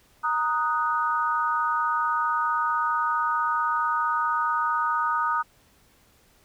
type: chord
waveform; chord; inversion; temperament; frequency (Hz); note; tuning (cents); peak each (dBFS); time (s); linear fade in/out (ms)
sine; D# minor; second; equal; 932.3 / 1244.5 / 1480; A#5 / D#6 / F#6; 0 / 0 / 0; -27 / -24 / -30; 0.23-5.43; 20
effects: pink hiss -60 dBFS RMS until 6.44 s